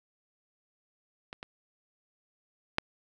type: clicks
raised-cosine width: 0.3 ms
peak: -24 / -24 / -9 dBFS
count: 3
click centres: 1.329 / 1.429 / 2.784 s
effects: none